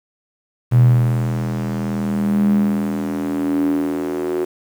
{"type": "tone with high-pass filter sweep", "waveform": "square", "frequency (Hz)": 40.6, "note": "E1", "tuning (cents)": -26, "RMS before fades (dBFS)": -18, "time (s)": [0.71, 4.45], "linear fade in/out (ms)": 10, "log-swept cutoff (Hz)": [120, 360], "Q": 9.5, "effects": ["low-pass 2000 Hz 12 dB/octave", "7-bit"]}